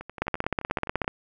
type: two click trains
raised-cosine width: 0.5 ms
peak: -23 / -9 dBFS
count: 13 / 15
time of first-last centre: 0.01-1.044 / 0.22-1.079 s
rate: 11.6 / 16.3 Hz
effects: none